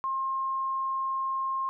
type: tone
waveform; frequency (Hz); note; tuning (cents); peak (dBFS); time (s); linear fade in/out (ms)
sine; 1066; C6; +32; -27; 0.04-1.69; 0
effects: none